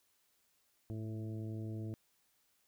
harmonic tone with a mistuned harmonic, 110 Hz, A2, in tune, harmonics 1 / 2 / 3 / 4 / 5 / 6, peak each -40 / -47 / -47 / -55 / -60 / -59 dBFS, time 0.9-1.94 s, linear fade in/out 0 ms, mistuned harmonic 1, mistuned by -26 cents, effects white hiss -75 dBFS RMS until 2.67 s

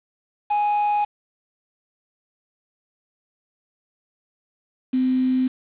triangle / sine tone pair in turn, 830.6 / 257 Hz, G#5 / C4, 0 / -31 cents, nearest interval octave + minor sixth, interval 2031 cents, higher first, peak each -16 / -17 dBFS, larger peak first, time 0.5-1.05 / 4.93-5.48 s, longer neither, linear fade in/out 10 ms, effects resampled to 8000 Hz + 7-bit

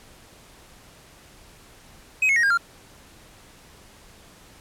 triangle tone with pitch steps, 2533 / 2180 / 1875.8 / 1614.2 / 1389.1 Hz, D#7 / C#7 / A#6 / G#6 / F6, +30 / -29 / +10 / -50 / -10 cents, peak -15 dBFS, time 2.22-2.575 s, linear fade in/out 5 ms, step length 71 ms, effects pink hiss -50 dBFS RMS until 4.6 s + low-pass 12000 Hz 12 dB/octave

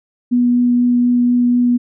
sine tone with vibrato, 243.9 Hz, B3, 21 cents flat, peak -10 dBFS, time 0.31-1.78 s, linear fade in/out 20 ms, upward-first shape triangle, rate 4.1 Hz, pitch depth 8 cents each way, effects none

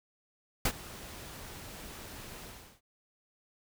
pink noise with ADSR envelope, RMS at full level -26 dBFS, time 0.65-2.81 s, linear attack 5 ms, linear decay 60 ms, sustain -20 dB, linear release 380 ms, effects none

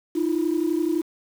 sine tone pair together, 311.1 / 342.9 Hz, D#4 / F4, 0 / -32 cents, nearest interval major second, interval 168 cents, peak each -22 dBFS, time 0.15-1.02 s, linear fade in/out 10 ms, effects tanh soft clip ceiling -15 dBFS + 7-bit

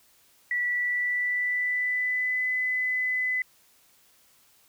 sine tone with pitch glide, 1953 to 2010 Hz, B6 to B6, -20 to +30 cents, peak -24 dBFS, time 0.51-3.42 s, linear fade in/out 2 ms, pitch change +50 cents, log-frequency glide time 0.64-2.46 s, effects white hiss -61 dBFS RMS until 4.68 s

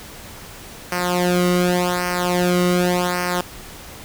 sawtooth tone with flanger, 178.4 Hz, F3, 37 cents sharp, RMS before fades -19 dBFS, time 0.92-3.41 s, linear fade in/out 2 ms, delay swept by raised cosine 0.27 to 1.2 ms, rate 0.87 Hz, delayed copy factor -0.85, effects pink hiss -38 dBFS RMS until 4.04 s

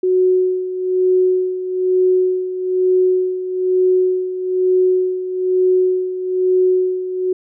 sine tone with tremolo, 369 Hz, F#4, 5 cents flat, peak -10 dBFS, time 0.03-7.33 s, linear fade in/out 5 ms, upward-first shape sine, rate 1.1 Hz, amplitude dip 70%, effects none

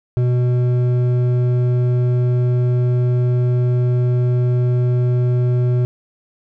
sine tone with hard clipping, 123.7 Hz, B2, 3 cents sharp, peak -15 dBFS, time 0.17-5.85 s, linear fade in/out 0 ms, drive 8 dB, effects none

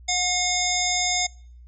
harmonic tone with a mistuned harmonic, 724 Hz, F#5, 38 cents flat, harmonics 1 / 3 / 5 / 7 / 9 / 10, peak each -28 / -28 / -28 / -28 / -28 / -28 dBFS, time 0.08-1.27 s, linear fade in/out 10 ms, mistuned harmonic 3, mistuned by -16 cents, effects noise-tail reverb RT60 0.6 s tail -26 dB re dry + added 60 Hz sine -43 dBFS peak until 1.67 s

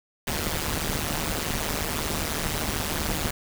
pink noise with amplitude modulation, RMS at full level -24 dBFS, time 0.27-3.31 s, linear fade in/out 5 ms, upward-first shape sine, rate 153 Hz, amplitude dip 95%, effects none

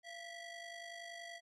sawtooth ring-modulated tone, 1318.5 Hz, E6, in tune, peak -40 dBFS, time 0.03-1.41 s, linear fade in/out 50 ms, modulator 634 Hz, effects low-pass 7000 Hz 12 dB/octave

